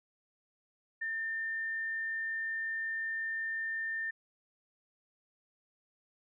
sine tone with frequency modulation, 1800 Hz, A6, 39 cents sharp, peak -33 dBFS, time 1.01-4.11 s, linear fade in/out 10 ms, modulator 45.5 Hz, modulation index 0.24, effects none

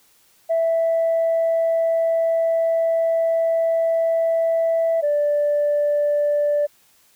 sine tone pair in turn, 659.3 / 586.1 Hz, E5 / D5, 0 / -4 cents, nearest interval major second, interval 204 cents, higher first, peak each -15 dBFS, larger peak neither, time 0.49-5.02 / 5.02-6.67 s, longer first, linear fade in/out 20 ms, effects tanh soft clip ceiling -13 dBFS + white hiss -57 dBFS RMS until 7.15 s

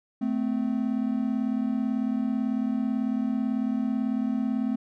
triangle tone pair together, 219.5 / 257.6 Hz, A3 / C4, -4 / -27 cents, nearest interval minor third, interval 277 cents, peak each -25 dBFS, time 0.21-4.76 s, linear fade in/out 10 ms, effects none

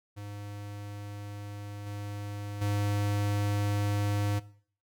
square tone with level steps, 102.5 Hz, G#2, 22 cents flat, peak -40 / -37 / -28 dBFS, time 0.16-4.4 s, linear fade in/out 20 ms, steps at 1.86 / 2.61 s, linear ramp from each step 10 ms, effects noise-tail reverb RT60 0.5 s tail -17 dB re dry

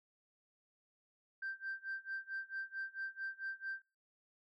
sine tone with tremolo, 1568 Hz, G6, in tune, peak -36 dBFS, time 1.42-3.82 s, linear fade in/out 5 ms, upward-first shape sine, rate 4.5 Hz, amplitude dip 95%, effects noise-tail reverb RT60 0.3 s tail -22 dB re dry + tanh soft clip ceiling -35 dBFS

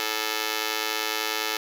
5% pulse tone with amplitude modulation, 433.9 Hz, A4, 24 cents flat, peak -10 dBFS, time 0-1.57 s, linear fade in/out 2 ms, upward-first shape sine, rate 110 Hz, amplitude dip 100%, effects none

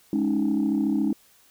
sine chord, Ab suspended fourth, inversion none, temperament equal with one note detuned, 209.5 / 277.2 / 311.1 Hz, Ab3 / Db4 / Eb4, +15 / 0 / 0 cents, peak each -24 dBFS, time 0.13-1.13 s, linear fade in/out 2 ms, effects tanh soft clip ceiling -15 dBFS + white hiss -58 dBFS RMS until 1.5 s

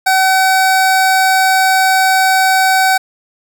25% pulse tone, 760 Hz, F#5, 46 cents sharp, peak -5 dBFS, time 0.06-2.98 s, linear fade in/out 10 ms, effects none

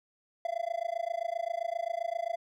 triangle tone with amplitude modulation, 679 Hz, F5, 49 cents flat, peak -25 dBFS, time 0.45-2.36 s, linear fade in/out 2 ms, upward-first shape sine, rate 27.6 Hz, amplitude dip 100%, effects none

